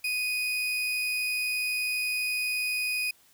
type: tone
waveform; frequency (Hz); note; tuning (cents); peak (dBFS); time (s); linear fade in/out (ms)
35% pulse; 2489; D#7; 0; -25; 0.04-3.11; 5
effects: white hiss -61 dBFS RMS until 3.33 s

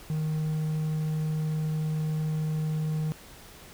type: tone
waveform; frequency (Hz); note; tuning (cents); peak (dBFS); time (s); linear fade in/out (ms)
triangle; 155.56; D#3; 0; -24; 0.1-3.12; 0
effects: pink hiss -49 dBFS RMS until 3.73 s

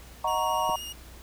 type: chord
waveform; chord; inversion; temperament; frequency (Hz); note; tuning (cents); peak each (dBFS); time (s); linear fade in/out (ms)
sine; D# minor seventh; none; equal; 622.3 / 740 / 932.3 / 1108.7; D#5 / F#5 / A#5 / C#6; 0 / 0 / 0 / 0; -32 / -31 / -27 / -30; 0.24-0.76; 5
type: tone with vibrato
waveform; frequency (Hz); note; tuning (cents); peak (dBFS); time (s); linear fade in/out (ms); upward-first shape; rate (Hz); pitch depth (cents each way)
sawtooth; 2851; F7; +35; -33; 0.27-0.93; 10; sine; 13; 18
type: clicks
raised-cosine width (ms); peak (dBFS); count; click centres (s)
2; -27; 2; 0.692 / 0.698
effects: added 60 Hz sine -48 dBFS peak until 1.22 s + pink hiss -50 dBFS RMS until 1.22 s

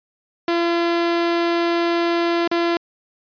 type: tone with dropouts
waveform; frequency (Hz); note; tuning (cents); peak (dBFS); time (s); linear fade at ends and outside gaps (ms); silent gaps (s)
sawtooth; 340.7; F4; -43; -13; 0.48-2.77; 2; 2.476-2.514
effects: resampled to 11025 Hz

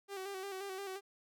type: tone with vibrato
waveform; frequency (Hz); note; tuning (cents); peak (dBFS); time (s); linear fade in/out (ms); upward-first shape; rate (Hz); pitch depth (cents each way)
sawtooth; 387.8; G4; -19; -37; 0.08-1.01; 50; square; 5.7; 46
effects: none

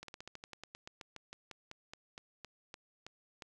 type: slowing click train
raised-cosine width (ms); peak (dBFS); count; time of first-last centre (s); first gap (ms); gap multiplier
0.2; -29; 22; 0.03-3.422; 53; 1.1
effects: none

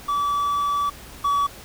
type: tone pair in turn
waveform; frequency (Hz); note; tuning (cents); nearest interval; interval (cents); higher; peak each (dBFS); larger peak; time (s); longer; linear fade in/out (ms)
triangle; 1151 / 1139.1; D6 / C#6; -35 / +47; unison; 18; first; -18 / -16; second; 0.08-0.9 / 1.24-1.47; first; 10
effects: added 60 Hz sine -49 dBFS peak until 1.64 s + pink hiss -42 dBFS RMS until 1.64 s

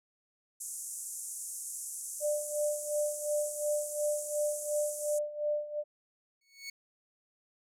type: band-pass noise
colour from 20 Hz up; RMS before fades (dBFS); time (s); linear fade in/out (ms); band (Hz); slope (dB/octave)
white; -41; 0.6-5.19; 10; 6500 to 11000; 48
type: tone with tremolo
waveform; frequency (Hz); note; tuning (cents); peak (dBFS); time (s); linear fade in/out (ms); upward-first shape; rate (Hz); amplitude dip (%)
sine; 595; D5; +22; -27; 2.2-5.84; 50; sine; 2.8; 80
type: tone with exponential growth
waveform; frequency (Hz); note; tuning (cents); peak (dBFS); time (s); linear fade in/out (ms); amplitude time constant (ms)
20% pulse; 2217; C#7; 0; -32; 6.41-6.7; 5; 63
effects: none

